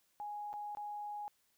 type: tone with dropouts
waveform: sine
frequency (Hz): 830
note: G#5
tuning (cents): -1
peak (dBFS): -40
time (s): 0.2-1.28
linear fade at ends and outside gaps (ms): 0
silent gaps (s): 0.53-0.538 / 0.75-0.771
effects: white hiss -75 dBFS RMS until 1.57 s